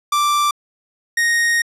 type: tone pair in turn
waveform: 45% pulse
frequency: 1174.7 / 1864.7 Hz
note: D6 / A#6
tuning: 0 / 0 cents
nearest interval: minor sixth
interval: 800 cents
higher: second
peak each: -14 dBFS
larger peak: neither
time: 0.12-0.51 / 1.17-1.62 s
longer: second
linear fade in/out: 5 ms
effects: low-pass 12000 Hz 12 dB/octave